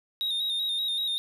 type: tone with vibrato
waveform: triangle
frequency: 3729 Hz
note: A#7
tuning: in tune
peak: -25 dBFS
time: 0.21-1.18 s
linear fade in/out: 0 ms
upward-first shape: square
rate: 5.2 Hz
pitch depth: 39 cents each way
effects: none